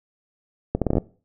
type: accelerating click train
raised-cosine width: 2 ms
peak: -7 dBFS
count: 8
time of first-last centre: 0.75-0.982 s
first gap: 67 ms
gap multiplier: 0.75
effects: noise-tail reverb RT60 0.4 s tail -21 dB re dry